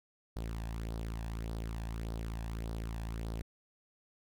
sawtooth tone with flanger, 55.9 Hz, A1, 28 cents sharp, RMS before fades -39 dBFS, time 0.36-3.42 s, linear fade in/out 5 ms, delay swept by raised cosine 0.2 to 1.19 ms, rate 1.7 Hz, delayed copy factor +0.55, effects none

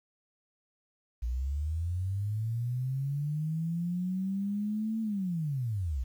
sine linear two-way sweep, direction up then down, 57.2 to 224.4 to 57.2 Hz, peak -29 dBFS, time 1.22-6.04 s, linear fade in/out 10 ms, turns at 5.01 s, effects 10-bit

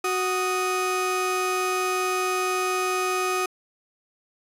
30% pulse tone pair together, 370 / 1244.5 Hz, F#4 / D#6, 0 / 0 cents, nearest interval octave + major sixth, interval 2100 cents, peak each -23 dBFS, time 0.04-3.46 s, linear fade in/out 5 ms, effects resampled to 32000 Hz

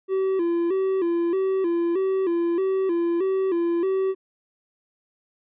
triangle tone with vibrato, 360.9 Hz, F#4, 43 cents flat, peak -18 dBFS, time 0.08-4.15 s, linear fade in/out 50 ms, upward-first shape square, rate 1.6 Hz, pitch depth 100 cents each way, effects resampled to 8000 Hz

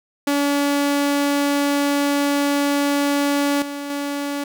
sawtooth tone with level steps, 285.1 Hz, C#4, 49 cents sharp, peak -13 / -23 / -19 dBFS, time 0.27-4.44 s, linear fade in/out 5 ms, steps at 3.62 / 3.9 s, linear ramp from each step 2 ms, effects none

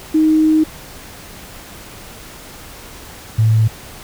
sine tone pair in turn, 312.8 / 110.59 Hz, D#4 / A2, +9 / +9 cents, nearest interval octave + tritone, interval 1800 cents, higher first, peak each -9 dBFS, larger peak neither, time 0.14-0.64 / 3.38-3.68 s, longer first, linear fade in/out 10 ms, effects pink hiss -36 dBFS RMS until 4.03 s

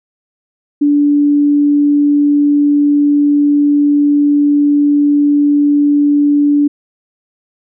sine tone, 290.3 Hz, D4, 20 cents flat, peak -7 dBFS, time 0.81-6.68 s, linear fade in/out 10 ms, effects none

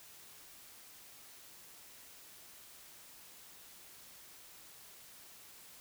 silence, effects white hiss -56 dBFS RMS until 5.8 s

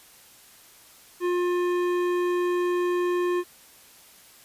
sine tone with hard clipping, 354.9 Hz, F4, 28 cents sharp, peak -24 dBFS, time 1.2-3.44 s, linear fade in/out 50 ms, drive 13 dB, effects white hiss -52 dBFS RMS until 4.44 s + resampled to 32000 Hz

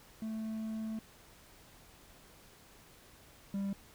triangle tone pair in turn, 220 / 197.63 Hz, A3 / G3, 0 / +14 cents, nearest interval major second, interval 186 cents, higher first, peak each -34 / -31 dBFS, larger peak second, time 0.22-0.99 / 3.54-3.73 s, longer first, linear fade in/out 2 ms, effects pink hiss -59 dBFS RMS until 3.94 s

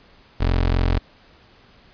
25% pulse tone, 43.88 Hz, F1, 9 cents sharp, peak -13 dBFS, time 0.4-0.99 s, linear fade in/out 10 ms, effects pink hiss -52 dBFS RMS until 1.93 s + resampled to 11025 Hz

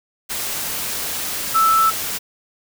sine tone in noise, 1318.5 Hz, E6, in tune, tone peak -12 dBFS, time 1.54-1.91 s, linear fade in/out 20 ms, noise white, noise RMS -25 dBFS, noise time 0.29-2.19 s, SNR +10 dB, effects none

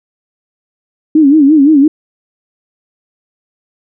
sine tone with vibrato, 293.7 Hz, D4, in tune, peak -3 dBFS, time 1.15-1.88 s, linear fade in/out 5 ms, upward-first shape sine, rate 5.8 Hz, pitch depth 140 cents each way, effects none

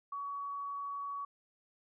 sine tone, 1128 Hz, C#6, 30 cents sharp, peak -37 dBFS, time 0.12-1.25 s, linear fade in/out 5 ms, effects none

